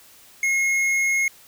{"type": "tone with tanh clipping", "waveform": "triangle", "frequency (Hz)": 2160, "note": "C#7", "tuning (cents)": -45, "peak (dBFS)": -20, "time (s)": [0.43, 1.28], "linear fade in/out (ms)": 2, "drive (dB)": 15, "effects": ["white hiss -50 dBFS RMS until 1.47 s"]}